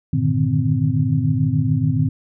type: tone cluster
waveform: sine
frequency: 99.5 / 116.5 / 148.6 / 155.5 / 258.5 Hz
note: G2 / A#2 / D3 / D#3 / C4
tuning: +26 / -1 / +21 / -1 / -21 cents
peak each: -25 / -20 / -20 / -23 / -23 dBFS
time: 0.13-2.09 s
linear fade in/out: 5 ms
effects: none